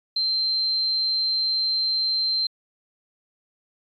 sine tone, 4129 Hz, C8, 24 cents flat, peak -20 dBFS, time 0.16-2.47 s, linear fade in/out 5 ms, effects MP3 64 kbps

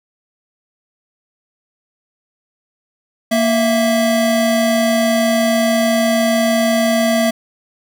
square tone pair together, 233.1 / 659.3 Hz, A#3 / E5, 0 / 0 cents, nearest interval octave + tritone, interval 1800 cents, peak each -16 dBFS, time 3.31-7.31 s, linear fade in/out 10 ms, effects none

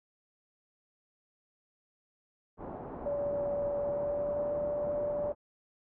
white low-pass noise, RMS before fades -42 dBFS, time 2.57-5.35 s, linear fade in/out 50 ms, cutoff 850 Hz, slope 24 dB/octave
sine tone with pitch glide, 575 to 585.7 Hz, D5 to D5, -37 to -5 cents, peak -30 dBFS, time 3.06-5.32 s, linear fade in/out 2 ms, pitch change +32 cents, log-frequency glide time 3.78-4.59 s
effects none

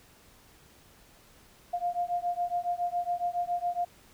sine beating tone pair, 700 / 707.2 Hz, F5 / F5, +4 / +22 cents, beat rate 7.2 Hz, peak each -31 dBFS, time 1.73-3.85 s, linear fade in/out 10 ms, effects pink hiss -58 dBFS RMS until 4.13 s

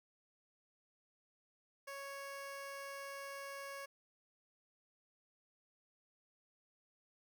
15% pulse tone, 554.4 Hz, C#5, in tune, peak -39 dBFS, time 1.87-3.86 s, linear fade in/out 10 ms, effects none

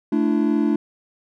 triangle chord, A suspended fourth, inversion none, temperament equal with one note detuned, 220 / 293.7 / 336.4 Hz, A3 / D4 / E4, 0 / 0 / +35 cents, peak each -19 / -18 / -21 dBFS, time 0.12-0.76 s, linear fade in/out 5 ms, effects none

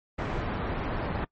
pink low-pass noise, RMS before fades -31 dBFS, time 0.18-1.25 s, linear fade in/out 10 ms, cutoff 1600 Hz, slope 12 dB/octave, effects noise-tail reverb RT60 0.1 s tail -24 dB re dry + MP3 32 kbps

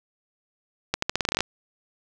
accelerating click train, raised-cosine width 0.2 ms, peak -5 dBFS, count 12, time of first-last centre 0.94-1.406 s, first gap 84 ms, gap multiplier 0.85, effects none

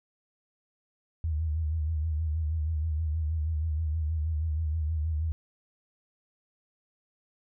sine tone with vibrato, 78.5 Hz, D#2, 16 cents sharp, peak -26 dBFS, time 1.24-5.32 s, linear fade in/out 0 ms, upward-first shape sine, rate 6.3 Hz, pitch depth 76 cents each way, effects none

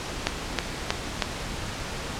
click train, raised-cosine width 0.2 ms, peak -4 dBFS, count 4, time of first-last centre 0.27-1.222 s, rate 3.15 Hz, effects pink hiss -33 dBFS RMS until 2.19 s + low-pass 7000 Hz 12 dB/octave

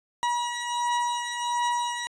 40% pulse beating tone pair, 962 / 963.4 Hz, B5 / B5, -46 / -43 cents, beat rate 1.4 Hz, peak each -26 / -30 dBFS, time 0.23-2.07 s, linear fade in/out 0 ms, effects resampled to 22050 Hz

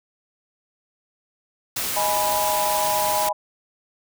white noise, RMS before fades -26 dBFS, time 1.76-3.29 s, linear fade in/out 5 ms
sine chord, G# minor, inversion second, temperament equal, 622.3 / 830.6 / 987.8 Hz, D#5 / G#5 / B5, 0 / 0 / 0 cents, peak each -26 / -24 / -25 dBFS, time 1.96-3.33 s, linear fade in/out 10 ms
effects none

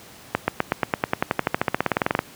accelerating click train, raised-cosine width 0.5 ms, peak -3 dBFS, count 25, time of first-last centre 0.35-2.191 s, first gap 130 ms, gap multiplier 0.95, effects pink hiss -45 dBFS RMS until 2.35 s + high-pass 100 Hz 12 dB/octave

